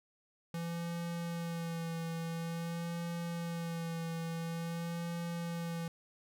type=tone with vibrato; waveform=square; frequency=167.8 Hz; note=E3; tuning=31 cents sharp; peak=-37 dBFS; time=0.54-5.88 s; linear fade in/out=2 ms; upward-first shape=sine; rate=0.48 Hz; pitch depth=25 cents each way; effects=none

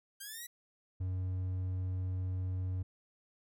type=linear sweep; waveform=5% pulse; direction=up; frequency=1568 to 1975.5 Hz; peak=-33 dBFS; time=0.2-0.47 s; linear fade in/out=10 ms
type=tone; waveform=triangle; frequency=92.5 Hz; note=F#2; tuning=in tune; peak=-31 dBFS; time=1-2.83 s; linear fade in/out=10 ms
effects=none

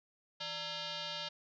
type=tone with frequency modulation; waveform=sine; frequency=164.81 Hz; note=E3; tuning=in tune; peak=-38 dBFS; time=0.4-1.29 s; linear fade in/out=10 ms; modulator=754 Hz; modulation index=5.9; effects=none

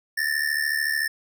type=ring-modulated tone; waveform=square; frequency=1787 Hz; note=A6; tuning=26 cents sharp; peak=-20 dBFS; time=0.17-1.08 s; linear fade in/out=10 ms; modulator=36.8 Hz; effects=none

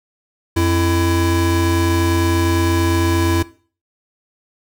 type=tone pair together; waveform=square; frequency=88.52 / 334.2 Hz; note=F2 / E4; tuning=+24 / +24 cents; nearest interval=octave + major seventh; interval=2300 cents; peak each=-17 dBFS; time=0.56-3.43 s; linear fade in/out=10 ms; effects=noise-tail reverb RT60 0.4 s tail -18 dB re dry

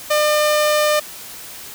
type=tone; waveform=sawtooth; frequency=602 Hz; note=D5; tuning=43 cents sharp; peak=-10 dBFS; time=0.1-1 s; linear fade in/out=10 ms; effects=white hiss -35 dBFS RMS until 1.74 s

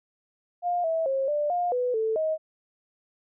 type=tone with pitch steps; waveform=sine; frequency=706 / 651 / 538 / 591 / 708 / 496.1 / 442.1 / 630 Hz; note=F5 / E5 / C5 / D5 / F5 / B4 / A4 / D#5; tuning=+19 / -22 / +48 / +11 / +23 / +8 / +8 / +21 cents; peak=-23 dBFS; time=0.62-2.38 s; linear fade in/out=50 ms; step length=220 ms; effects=none

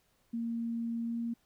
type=tone with pitch glide; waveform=sine; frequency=231.6 to 233.1 Hz; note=A#3 to A#3; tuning=-11 to 0 cents; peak=-32 dBFS; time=0.33-1.34 s; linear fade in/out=10 ms; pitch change=+11 cents; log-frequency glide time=1.03-1.16 s; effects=pink hiss -72 dBFS RMS until 1.45 s

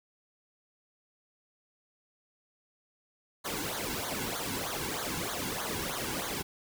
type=noise with flanger; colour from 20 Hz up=pink; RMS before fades=-35 dBFS; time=3.44-6.43 s; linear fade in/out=20 ms; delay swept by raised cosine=0.37 to 1.67 ms; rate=3.2 Hz; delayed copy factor=-0.85; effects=none

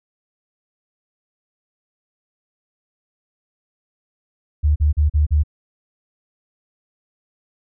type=tone bursts; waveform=sine; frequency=74.8 Hz; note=D2; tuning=32 cents sharp; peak=-12 dBFS; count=5; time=4.63-5.436 s; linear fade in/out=20 ms; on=130 ms; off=39 ms; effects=none

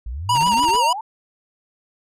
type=exponential sweep; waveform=sine; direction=up; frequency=51.91 to 932.3 Hz; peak=-25 dBFS; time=0.06-1.01 s; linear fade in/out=5 ms
type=tone with vibrato; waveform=square; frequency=948 Hz; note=A#5; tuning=29 cents sharp; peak=-15 dBFS; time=0.29-0.93 s; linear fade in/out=5 ms; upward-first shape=triangle; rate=6.7 Hz; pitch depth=87 cents each way
type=noise bursts; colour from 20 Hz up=pink; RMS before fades=-32 dBFS; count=8; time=0.35-0.764 s; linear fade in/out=0 ms; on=29 ms; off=26 ms
effects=low-pass 10000 Hz 12 dB/octave + MP3 96 kbps

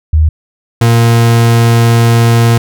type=tone pair in turn; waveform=sine / 40% pulse; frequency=77.78 / 116.45 Hz; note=D#2 / A#2; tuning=0 / -1 cents; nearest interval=perfect fifth; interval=699 cents; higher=second; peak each=-4 dBFS; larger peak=neither; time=0.13-0.29 / 0.81-2.58 s; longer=second; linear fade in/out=5 ms; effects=none

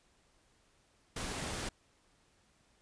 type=noise; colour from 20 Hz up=pink; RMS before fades=-39 dBFS; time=1.16-1.69 s; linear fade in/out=5 ms; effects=pink hiss -70 dBFS RMS until 2.81 s + resampled to 22050 Hz

